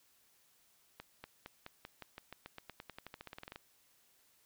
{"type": "accelerating click train", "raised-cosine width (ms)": 0.3, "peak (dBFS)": -30, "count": 24, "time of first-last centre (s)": [1, 3.559], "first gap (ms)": 240, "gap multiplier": 0.92, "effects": ["white hiss -70 dBFS RMS until 4.45 s"]}